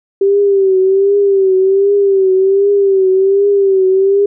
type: tone with vibrato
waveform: sine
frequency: 390 Hz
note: G4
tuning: 9 cents flat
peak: -7 dBFS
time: 0.21-4.26 s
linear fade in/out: 5 ms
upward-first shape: triangle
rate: 1.3 Hz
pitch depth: 74 cents each way
effects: none